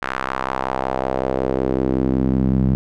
sawtooth tone with band-pass filter sweep, 65.41 Hz, C2, in tune, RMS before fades -20 dBFS, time 0.02-2.75 s, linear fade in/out 0 ms, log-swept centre 1500 to 170 Hz, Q 1.9, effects none

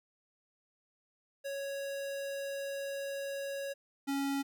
square tone pair in turn, 554.4 / 277.2 Hz, C#5 / C#4, 0 / 0 cents, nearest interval octave, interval 1200 cents, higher first, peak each -37 / -32 dBFS, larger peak second, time 1.44-3.74 / 4.07-4.43 s, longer first, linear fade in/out 20 ms, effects none

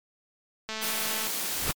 click train, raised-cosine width 0.2 ms, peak -17 dBFS, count 128, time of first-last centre 0.69-1.27 s, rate 219 Hz
white high-pass noise, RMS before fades -31 dBFS, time 0.81-1.73 s, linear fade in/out 20 ms, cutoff 140 Hz, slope 48 dB/octave
pink noise with exponential growth, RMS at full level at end -26 dBFS, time 1.44-1.71 s, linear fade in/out 0 ms, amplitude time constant 58 ms
effects MP3 96 kbps

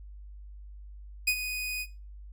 sawtooth tone with ADSR envelope, 2489 Hz, D#7, in tune, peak -18 dBFS, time 1.27-1.87 s, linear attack 9 ms, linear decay 71 ms, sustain -10 dB, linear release 58 ms, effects noise-tail reverb RT60 0.3 s tail -18 dB re dry + added 50 Hz sine -43 dBFS peak until 2.32 s

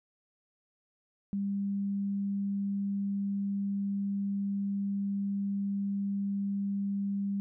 sine tone, 199.2 Hz, G3, 28 cents sharp, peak -29 dBFS, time 1.33-7.4 s, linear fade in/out 0 ms, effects none

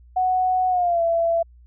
sine tone with pitch glide, 740 to 670.8 Hz, F#5 to E5, 0 to +30 cents, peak -17 dBFS, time 0.16-1.43 s, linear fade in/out 10 ms, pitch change -170 cents, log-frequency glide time 0.69-1.02 s, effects added 60 Hz sine -46 dBFS peak until 1.66 s

